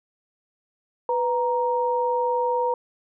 sine tone pair together, 495.8 / 936 Hz, B4 / A#5, +7 / +7 cents, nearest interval major seventh, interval 1100 cents, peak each -23 dBFS, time 1.09-2.74 s, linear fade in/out 2 ms, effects none

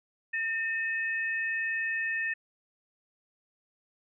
sine tone pair together, 1810.2 / 2560 Hz, A6 / D#7, +49 / +49 cents, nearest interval tritone, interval 600 cents, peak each -29 / -35 dBFS, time 0.33-2.34 s, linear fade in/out 10 ms, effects none

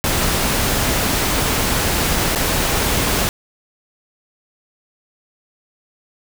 pink noise with dropouts, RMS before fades -18 dBFS, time 0.04-3.29 s, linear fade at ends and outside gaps 0 ms, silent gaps 2.35-2.358 s, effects none

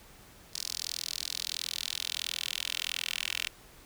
10% pulse tone with high-pass filter sweep, 41.49 Hz, E1, 12 cents sharp, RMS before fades -36 dBFS, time 0.53-3.49 s, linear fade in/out 20 ms, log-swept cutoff 4900 to 2700 Hz, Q 2.5, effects pink hiss -55 dBFS RMS until 3.85 s

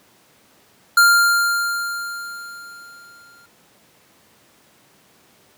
square tone with exponential decay, 1396.9 Hz, F6, in tune, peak -9 dBFS, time 0.97-3.46 s, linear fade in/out 5 ms, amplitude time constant 540 ms, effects pink hiss -54 dBFS RMS until 5.57 s + high-pass 150 Hz 12 dB/octave

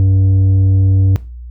sine tone with tanh clipping, 96 Hz, G2, 36 cents flat, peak -9 dBFS, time 0-1.16 s, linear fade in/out 0 ms, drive 6 dB, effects noise-tail reverb RT60 0.3 s tail -17 dB re dry + added 60 Hz sine -27 dBFS peak until 1.5 s

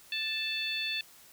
harmonic tone, 880 Hz, A5, in tune, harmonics 2 / 3 / 4 / 5, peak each -41 / -34 / -35 / -39 dBFS, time 0.12-1.01 s, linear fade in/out 2 ms, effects white hiss -56 dBFS RMS until 1.32 s

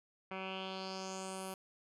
10% pulse tone with low-pass filter sweep, 189.7 Hz, F#3, 43 cents sharp, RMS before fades -43 dBFS, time 0.31-1.54 s, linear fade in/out 2 ms, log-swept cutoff 2100 to 12000 Hz, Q 3.8, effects none

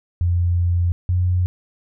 sine tone pair in turn, 87.31 / 89.87 Hz, F2 / F#2, 0 / -50 cents, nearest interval minor second, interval 50 cents, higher second, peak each -15 dBFS, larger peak neither, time 0.21-0.92 / 1.09-1.46 s, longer first, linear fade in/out 0 ms, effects none

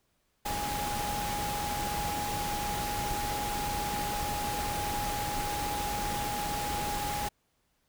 sine tone in noise, 826 Hz, G#5, 10 cents flat, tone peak -33 dBFS, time 0.45-7.29 s, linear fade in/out 10 ms, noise pink, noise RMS -35 dBFS, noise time 0.45-7.29 s, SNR -1 dB, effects pink hiss -74 dBFS RMS until 7.88 s

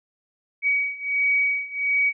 sine beating tone pair, 2262 / 2263.4 Hz, C#7 / C#7, +34 / +35 cents, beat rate 1.4 Hz, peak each -24 / -22 dBFS, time 0.62-2.13 s, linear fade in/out 50 ms, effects none

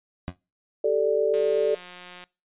20% pulse tone with exponential decay, 89.6 Hz, F2, 45 cents sharp, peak -21 dBFS, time 0.28-0.36 s, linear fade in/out 0 ms, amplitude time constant 17 ms
sine chord, G suspended second, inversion none, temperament equal, 392 / 440 / 587.3 Hz, G4 / A4 / D5, 0 / 0 / 0 cents, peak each -27 / -22 / -24 dBFS, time 0.84-1.75 s, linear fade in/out 5 ms
click train, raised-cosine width 0.2 ms, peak -25 dBFS, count 162, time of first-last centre 1.34-2.239 s, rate 179 Hz
effects noise-tail reverb RT60 0.3 s tail -24 dB re dry + resampled to 8000 Hz

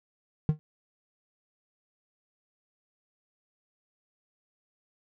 triangle tone with exponential decay, 153.6 Hz, D#3, 22 cents flat, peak -14 dBFS, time 0.49-0.59 s, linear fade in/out 0 ms, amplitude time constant 20 ms, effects none

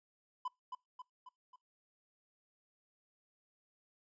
triangle tone with echo, 1004 Hz, B5, 28 cents sharp, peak -34 dBFS, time 0.45-0.48 s, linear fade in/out 5 ms, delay 270 ms, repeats 4, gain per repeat -5 dB, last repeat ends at 1.56 s, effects noise-tail reverb RT60 0.2 s tail -25 dB re dry + resampled to 16000 Hz

